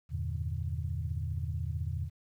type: chord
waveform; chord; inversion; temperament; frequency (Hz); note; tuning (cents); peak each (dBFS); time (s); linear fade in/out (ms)
sine; E half-diminished seventh; none; equal; 82.41 / 98 / 116.54 / 146.83; E2 / G2 / Bb2 / D3; 0 / 0 / 0 / 0; -34 / -39 / -38 / -39; 0.09-2.1; 50
effects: tanh soft clip ceiling -21 dBFS + 11-bit